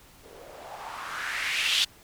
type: noise with low-pass filter sweep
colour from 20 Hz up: violet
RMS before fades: -31 dBFS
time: 0.23-1.85 s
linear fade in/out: 10 ms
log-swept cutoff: 390 to 3500 Hz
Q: 3.1
effects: pink hiss -54 dBFS RMS until 2.03 s